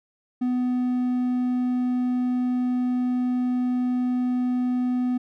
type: tone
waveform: triangle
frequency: 249.4 Hz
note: B3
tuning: 17 cents sharp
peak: -19 dBFS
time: 0.41-5.18 s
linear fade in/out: 10 ms
effects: none